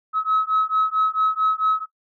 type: beating tone pair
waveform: sine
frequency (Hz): 1282 / 1286.5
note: E6 / E6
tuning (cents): -49 / -43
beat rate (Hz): 4.5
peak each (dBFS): -20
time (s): 0.13-1.86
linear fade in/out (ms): 50
effects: noise-tail reverb RT60 0.1 s tail -17 dB re dry + tanh soft clip ceiling -12 dBFS